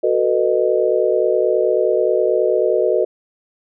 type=chord; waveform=sine; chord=B dominant seventh; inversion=second; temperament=just; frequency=370.4 / 444.5 / 493.9 / 617.4 Hz; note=F#4 / A4 / B4 / D#5; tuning=+2 / +18 / 0 / -14 cents; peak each=-19 dBFS; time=0.03-3.05 s; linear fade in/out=10 ms; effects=none